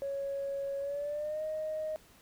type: tone with pitch glide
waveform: sine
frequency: 554.4 to 622.3 Hz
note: C#5 to D#5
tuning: 0 to 0 cents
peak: -32 dBFS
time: 0.02-1.96 s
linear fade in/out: 0 ms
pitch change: +200 cents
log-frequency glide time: 0.79-1.43 s
effects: tanh soft clip ceiling -28 dBFS + pink hiss -60 dBFS RMS until 2.21 s